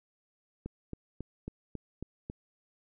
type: click train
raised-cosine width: 3 ms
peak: -25 dBFS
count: 7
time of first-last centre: 0.66-2.299 s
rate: 3.66 Hz
effects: none